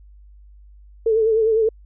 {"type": "tone with vibrato", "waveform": "sine", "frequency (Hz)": 442.9, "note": "A4", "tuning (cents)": 11, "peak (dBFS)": -14, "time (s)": [1.06, 1.69], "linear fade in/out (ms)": 5, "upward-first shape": "sine", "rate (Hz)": 9.9, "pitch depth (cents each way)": 50, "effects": ["added 50 Hz sine -43 dBFS peak until 1.85 s"]}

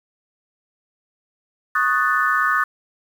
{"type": "chord", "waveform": "sine", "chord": "D# half-diminished seventh", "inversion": "third", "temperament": "equal with one note detuned", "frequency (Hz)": [1108.7, 1244.5, 1487.7, 1760], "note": ["C#6", "D#6", "F#6", "A6"], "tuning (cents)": [0, 0, 9, 0], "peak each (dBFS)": [-24, -20, -21, -22], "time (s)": [1.75, 2.64], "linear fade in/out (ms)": 5, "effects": ["7-bit"]}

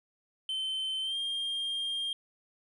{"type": "tone with pitch glide", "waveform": "sine", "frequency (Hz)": [3082, 3209], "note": ["G7", "G7"], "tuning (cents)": [-30, 40], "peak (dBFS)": -28, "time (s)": [0.49, 2.13], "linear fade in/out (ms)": 2, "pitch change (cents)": 70, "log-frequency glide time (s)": [1.02, 1.17], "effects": ["tanh soft clip ceiling -30 dBFS"]}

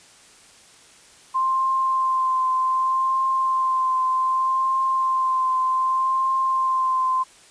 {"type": "tone with vibrato", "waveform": "sine", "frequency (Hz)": 1046.5, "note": "C6", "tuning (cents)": 0, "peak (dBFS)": -18, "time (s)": [1.34, 7.24], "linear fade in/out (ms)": 20, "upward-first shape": "triangle", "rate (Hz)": 0.65, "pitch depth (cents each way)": 18, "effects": ["white hiss -50 dBFS RMS until 7.5 s", "resampled to 22050 Hz"]}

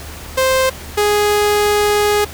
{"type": "tone pair in turn", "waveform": "sawtooth", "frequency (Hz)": [523.3, 415.3], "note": ["C5", "G#4"], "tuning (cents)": [0, 0], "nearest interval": "major third", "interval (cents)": 400, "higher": "first", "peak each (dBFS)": -8, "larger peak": "neither", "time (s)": [[0.37, 0.7], [0.97, 2.25]], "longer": "second", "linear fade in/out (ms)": 10, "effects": ["added 75 Hz sine -33 dBFS peak until 2.33 s", "pink hiss -33 dBFS RMS until 2.33 s"]}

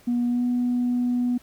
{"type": "tone with pitch glide", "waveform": "sine", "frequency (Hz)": [241.4, 245.3], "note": ["B3", "B3"], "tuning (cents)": [-39, -12], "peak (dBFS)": -19, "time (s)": [0.07, 1.38], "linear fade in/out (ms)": 10, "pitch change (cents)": 27, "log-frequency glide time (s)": [0.27, 0.44], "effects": ["tanh soft clip ceiling -17 dBFS", "pink hiss -55 dBFS RMS until 1.42 s"]}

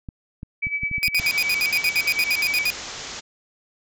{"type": "clicks", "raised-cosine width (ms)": 5, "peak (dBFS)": -21, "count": 8, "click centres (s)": [0.088, 0.431, 0.669, 0.834, 0.914, 0.982, 1.082, 1.198]}
{"type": "tone with tremolo", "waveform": "sine", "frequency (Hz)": 2293, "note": "D7", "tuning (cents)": -42, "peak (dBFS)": -20, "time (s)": [0.62, 2.67], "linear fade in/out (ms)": 10, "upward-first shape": "sine", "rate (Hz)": 9.7, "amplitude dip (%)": 75}
{"type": "tone bursts", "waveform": "30% pulse", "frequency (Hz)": 2463, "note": "D#7", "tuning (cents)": -18, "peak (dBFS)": -16, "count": 15, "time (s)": [1.03, 2.703], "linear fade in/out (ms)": 0, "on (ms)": 49, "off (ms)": 67}
{"type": "low-pass noise", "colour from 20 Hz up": "white", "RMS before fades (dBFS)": -35, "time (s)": [1.17, 3.21], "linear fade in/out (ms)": 20, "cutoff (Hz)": 7200, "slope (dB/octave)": 96}
{"effects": []}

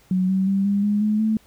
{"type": "tone with pitch steps", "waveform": "sine", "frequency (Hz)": [185, 190.2, 195.55, 201, 206.7, 212.5, 218.5], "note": ["F#3", "F#3", "G3", "G3", "G#3", "G#3", "A3"], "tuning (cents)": [0, 48, -4, 44, -8, 40, -12], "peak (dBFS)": -17, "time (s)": [0.11, 1.37], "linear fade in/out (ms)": 2, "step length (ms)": 180, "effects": ["pink hiss -56 dBFS RMS until 1.46 s"]}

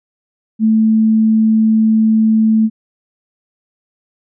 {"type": "tone", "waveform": "sine", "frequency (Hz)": 220, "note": "A3", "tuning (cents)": 0, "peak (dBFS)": -8, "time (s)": [0.59, 2.7], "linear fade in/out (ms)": 50, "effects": []}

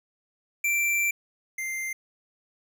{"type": "tone pair in turn", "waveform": "square", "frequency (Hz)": [2349, 2092], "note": ["D7", "C7"], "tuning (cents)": [0, -1], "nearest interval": "major second", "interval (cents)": 201, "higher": "first", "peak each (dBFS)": [-23, -30], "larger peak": "first", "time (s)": [[0.64, 1.11], [1.58, 1.93]], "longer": "first", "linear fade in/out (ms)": 5, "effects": []}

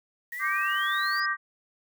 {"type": "noise", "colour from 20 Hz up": "blue", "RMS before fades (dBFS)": -48, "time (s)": [0.32, 1.2], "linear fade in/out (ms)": 0}
{"type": "exponential sweep", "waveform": "sine", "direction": "up", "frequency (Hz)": [1861, 5130], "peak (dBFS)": -33, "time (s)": [0.32, 1.26], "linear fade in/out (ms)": 5}
{"type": "chord", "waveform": "sine", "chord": "G minor", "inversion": "second", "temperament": "just", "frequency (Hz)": [1176, 1568, 1881.6], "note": ["D6", "G6", "Bb6"], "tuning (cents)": [2, 0, 16], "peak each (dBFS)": -29, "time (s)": [0.39, 1.37], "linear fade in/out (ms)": 50}
{"effects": []}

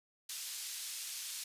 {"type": "band-pass noise", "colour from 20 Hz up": "pink", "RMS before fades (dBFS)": -43, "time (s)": [0.29, 1.44], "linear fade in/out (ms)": 5, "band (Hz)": [4100, 13000], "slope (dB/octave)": 12, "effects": ["resampled to 32000 Hz"]}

